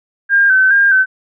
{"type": "tone with vibrato", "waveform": "sine", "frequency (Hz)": 1568, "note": "G6", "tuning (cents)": 0, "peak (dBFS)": -7, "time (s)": [0.29, 1.06], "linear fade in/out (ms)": 50, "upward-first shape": "square", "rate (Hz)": 2.4, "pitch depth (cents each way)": 43, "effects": []}